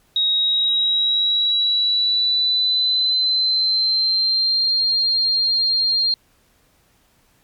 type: tone with pitch glide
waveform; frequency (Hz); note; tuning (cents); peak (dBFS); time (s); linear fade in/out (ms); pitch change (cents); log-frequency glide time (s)
sine; 3788 to 4203; A#7 to C8; +27 to +7; -15; 0.16-6.14; 2; +180; 0.31-4.77
effects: pink hiss -59 dBFS RMS until 7.43 s + MP3 96 kbps

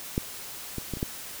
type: clicks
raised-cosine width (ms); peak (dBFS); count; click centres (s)
3; -12 / -19 / -18 / -25 / -14; 5; 0.179 / 0.783 / 0.937 / 0.971 / 1.029
effects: white hiss -40 dBFS RMS until 1.4 s

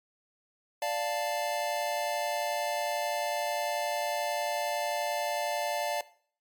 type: chord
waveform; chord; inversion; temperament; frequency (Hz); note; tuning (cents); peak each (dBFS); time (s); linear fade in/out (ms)
square; D minor; none; equal; 587.3 / 698.5 / 880; D5 / F5 / A5; 0 / 0 / 0; -33 / -34 / -35; 0.82-6.01; 2
effects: noise-tail reverb RT60 0.5 s tail -18 dB re dry + MP3 96 kbps

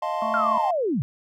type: chord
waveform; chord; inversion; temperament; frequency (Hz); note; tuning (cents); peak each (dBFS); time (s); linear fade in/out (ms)
triangle; F dominant seventh; third; equal; 622.3 / 698.5 / 880 / 1046.5; Eb5 / F5 / A5 / C6; 0 / 0 / 0 / 0; -28; 0.02-0.71; 5
type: harmonic tone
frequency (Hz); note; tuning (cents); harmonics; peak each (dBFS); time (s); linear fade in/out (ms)
221.5; A3; +12; 1 / 3 / 5; -33 / -30 / -29; 0.22-0.58; 2
type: linear sweep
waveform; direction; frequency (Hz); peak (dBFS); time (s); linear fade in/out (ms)
sine; down; 1426 to 110; -21; 0.34-1.02; 0
effects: none

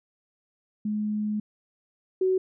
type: tone pair in turn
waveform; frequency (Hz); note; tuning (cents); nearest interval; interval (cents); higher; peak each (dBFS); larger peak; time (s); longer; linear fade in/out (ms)
sine; 211.3 / 374.5; G#3 / F#4; +30 / +21; minor seventh; 991; second; -25 / -20; second; 0.85-1.4 / 2.21-2.38; first; 5
effects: none

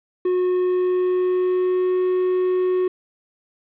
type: tone with pitch glide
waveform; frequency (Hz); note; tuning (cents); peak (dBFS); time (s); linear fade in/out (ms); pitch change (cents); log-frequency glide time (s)
triangle; 363.9 to 367.1; F#4 to F#4; -29 to -14; -15; 0.25-2.88; 5; +15; 0.62-1.99
effects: resampled to 8000 Hz + 8-bit

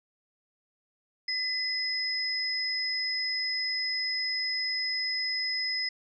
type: tone pair together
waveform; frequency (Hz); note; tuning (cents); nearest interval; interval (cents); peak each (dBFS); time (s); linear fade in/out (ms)
sine; 2018 / 5085; B6 / D#8; +37 / +37; octave + major third; 1600; -33 / -29; 1.28-5.89; 5
effects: none

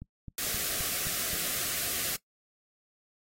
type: click train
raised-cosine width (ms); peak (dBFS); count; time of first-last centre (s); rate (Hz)
5; -29; 6; 0.02-1.332; 3.81
type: band-stop noise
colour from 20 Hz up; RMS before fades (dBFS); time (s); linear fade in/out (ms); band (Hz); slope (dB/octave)
white; -32; 0.38-2.16; 2; 760 to 1100; 96
effects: noise-tail reverb RT60 0.1 s tail -20 dB re dry + AAC 48 kbps

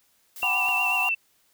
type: noise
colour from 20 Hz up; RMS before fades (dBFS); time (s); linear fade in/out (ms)
blue; -40; 0.36-1.09; 2
type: tone with vibrato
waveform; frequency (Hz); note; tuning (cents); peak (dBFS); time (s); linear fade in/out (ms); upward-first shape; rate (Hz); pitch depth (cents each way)
sine; 2716; F7; -49; -22; 0.42-1.15; 10; triangle; 8.1; 44
type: chord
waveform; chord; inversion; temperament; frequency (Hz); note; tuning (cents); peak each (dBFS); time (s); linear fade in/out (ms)
sine; G major seventh; third; equal with one note detuned; 740 / 797.2 / 987.8 / 1174.7; F#5 / G5 / B5 / D6; 0 / +29 / 0 / 0; -31 / -34 / -31 / -36; 0.43-1.09; 0
type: click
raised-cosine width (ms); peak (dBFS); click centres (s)
0.3; -24; 0.687
effects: white hiss -65 dBFS RMS until 1.53 s

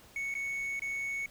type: tone with dropouts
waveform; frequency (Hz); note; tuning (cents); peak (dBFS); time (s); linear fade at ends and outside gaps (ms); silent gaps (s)
triangle; 2217; C#7; 0; -31; 0.16-1.26; 2; 0.341-0.351 / 0.795-0.82
effects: pink hiss -57 dBFS RMS until 1.3 s

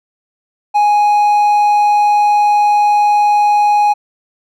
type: tone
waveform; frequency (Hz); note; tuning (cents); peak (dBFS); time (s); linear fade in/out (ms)
triangle; 830.6; G#5; 0; -6; 0.74-3.94; 20
effects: none

